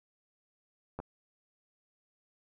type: clicks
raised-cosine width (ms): 1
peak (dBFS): -24 / -27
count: 2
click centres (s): 0.99 / 1.001
effects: none